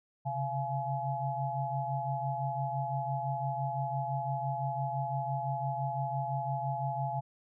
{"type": "tone cluster", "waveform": "sine", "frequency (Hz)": [134.1, 140, 687, 847], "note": ["C3", "C#3", "F5", "G#5"], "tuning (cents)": [43, 18, -29, 34], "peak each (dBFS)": [-36, -39, -37, -35], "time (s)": [0.25, 7.21], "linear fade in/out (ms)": 20, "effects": []}